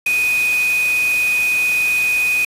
sine tone in noise, 2489 Hz, D#7, in tune, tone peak -14 dBFS, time 0.06-2.45 s, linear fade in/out 5 ms, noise white, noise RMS -28 dBFS, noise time 0.06-2.45 s, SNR +11 dB, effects resampled to 32000 Hz

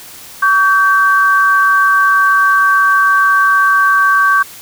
sine tone pair together, 1134.6 / 1561 Hz, C#6 / G6, +40 / -8 cents, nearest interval tritone, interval 552 cents, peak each -10 dBFS, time 0.42-4.43 s, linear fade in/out 10 ms, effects white hiss -34 dBFS RMS until 4.61 s

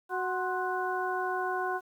harmonic tone with a mistuned harmonic, 369.9 Hz, F#4, in tune, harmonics 1 / 2 / 3 / 4, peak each -34 / -33 / -35 / -35 dBFS, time 0.09-1.81 s, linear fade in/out 50 ms, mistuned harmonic 3, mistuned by -90 cents, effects 10-bit

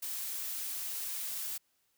blue noise, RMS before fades -38 dBFS, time 0.02-1.58 s, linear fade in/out 10 ms, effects white hiss -75 dBFS RMS until 1.97 s

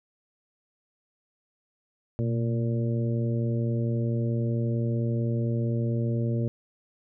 harmonic tone with a mistuned harmonic, 115.5 Hz, A#2, 16 cents flat, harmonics 1 / 2 / 3 / 4 / 5, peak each -25 / -31 / -35 / -37 / -39 dBFS, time 2.19-6.48 s, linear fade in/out 0 ms, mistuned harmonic 1, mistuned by +62 cents, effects none

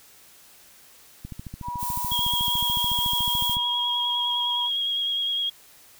click train, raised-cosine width 5 ms, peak -23 dBFS, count 33, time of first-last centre 1.25-3.569 s, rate 13.8 Hz
sine tone, 970 Hz, B5, 31 cents flat, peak -29 dBFS, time 1.62-4.7 s, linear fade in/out 50 ms
violet noise, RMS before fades -31 dBFS, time 1.78-3.58 s, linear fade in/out 50 ms
sine tone with vibrato, 3283 Hz, G#7, 21 cents flat, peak -23 dBFS, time 2.11-5.5 s, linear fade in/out 10 ms, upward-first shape square, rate 9.8 Hz, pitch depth 17 cents each way
effects white hiss -52 dBFS RMS until 5.99 s

